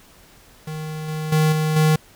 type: tone with level steps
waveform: square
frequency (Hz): 155.56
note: D#3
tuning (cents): 0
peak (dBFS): -28 / -25 / -15 / -19 / -14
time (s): 0.67-1.96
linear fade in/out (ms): 5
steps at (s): 1.08 / 1.32 / 1.52 / 1.76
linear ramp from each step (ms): 5
effects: pink hiss -50 dBFS RMS until 2.15 s